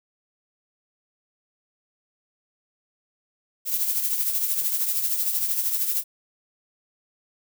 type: noise with tremolo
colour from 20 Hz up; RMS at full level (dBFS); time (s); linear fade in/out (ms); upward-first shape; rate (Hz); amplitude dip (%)
violet; -22; 3.65-6.04; 50; triangle; 13; 60
effects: none